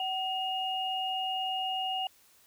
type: tone pair together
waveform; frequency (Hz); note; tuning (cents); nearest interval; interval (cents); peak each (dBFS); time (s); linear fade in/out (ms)
sine; 755.1 / 2853; F#5 / F7; +35 / +36; octave + major seventh; 2301; -32 / -33; 0-2.07; 2
effects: white hiss -62 dBFS RMS until 2.46 s